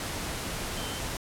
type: tone in noise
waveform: sine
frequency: 3100 Hz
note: G7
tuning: 20 cents flat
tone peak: -41 dBFS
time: 0.77-0.99 s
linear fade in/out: 2 ms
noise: pink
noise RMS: -34 dBFS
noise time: 0-1.17 s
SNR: -10 dB
effects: low-pass 12000 Hz 12 dB/octave